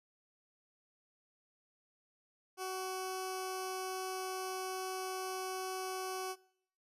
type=tone with notch filter; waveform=10% pulse; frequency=375.1 Hz; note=F#4; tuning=24 cents sharp; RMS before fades=-40 dBFS; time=2.57-6.36 s; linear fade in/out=50 ms; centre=1900 Hz; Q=1.2; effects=noise-tail reverb RT60 0.7 s tail -23 dB re dry + resampled to 32000 Hz